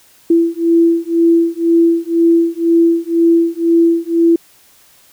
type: beating tone pair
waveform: sine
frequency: 333.8 / 335.8 Hz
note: E4 / E4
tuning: +22 / +32 cents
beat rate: 2 Hz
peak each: -12 dBFS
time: 0.3-4.36 s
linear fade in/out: 5 ms
effects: white hiss -48 dBFS RMS until 5.12 s